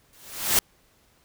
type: noise with exponential growth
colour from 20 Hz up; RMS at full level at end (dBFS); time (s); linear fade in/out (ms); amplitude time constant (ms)
white; -17; 0.13-0.59; 1; 100
effects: pink hiss -62 dBFS RMS until 1.24 s